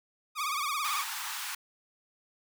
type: tone with vibrato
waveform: sawtooth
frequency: 1174.7 Hz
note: D6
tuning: in tune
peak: -26 dBFS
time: 0.35-1.05 s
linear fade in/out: 50 ms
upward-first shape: triangle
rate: 18 Hz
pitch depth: 140 cents each way
type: high-pass noise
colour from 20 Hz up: pink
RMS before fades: -37 dBFS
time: 0.84-1.55 s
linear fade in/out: 5 ms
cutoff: 820 Hz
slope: 96 dB/octave
effects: none